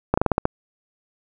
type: slowing click train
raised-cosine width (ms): 1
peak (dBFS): -3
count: 7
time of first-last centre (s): 0.14-0.454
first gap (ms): 35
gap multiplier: 1.16
effects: none